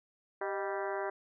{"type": "harmonic tone with a mistuned harmonic", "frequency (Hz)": 196, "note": "G3", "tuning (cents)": 0, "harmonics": [2, 3, 4, 5, 6, 7, 8, 9, 10], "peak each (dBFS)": [-37, -39, -41, -42, -46, -47, -44, -50, -49], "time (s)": [0.41, 1.1], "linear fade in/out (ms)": 5, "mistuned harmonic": 3, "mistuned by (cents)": 82, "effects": []}